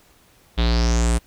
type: tone with low-pass filter sweep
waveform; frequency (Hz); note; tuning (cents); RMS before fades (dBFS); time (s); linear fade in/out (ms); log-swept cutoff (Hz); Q
square; 58.27; A#1; 0; -18; 0.57-1.19; 20; 3500 to 9400; 5.4
effects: pink hiss -55 dBFS RMS until 1.26 s